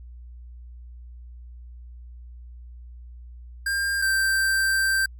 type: tone pair in turn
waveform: square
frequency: 1599 / 1567 Hz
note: G6 / G6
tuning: +34 / -1 cents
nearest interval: unison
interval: 35 cents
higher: first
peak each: -23 / -20 dBFS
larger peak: second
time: 3.66-4.02 / 4.02-5.06 s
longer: second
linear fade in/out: 5 ms
effects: added 60 Hz sine -39 dBFS peak until 5.19 s + MP3 96 kbps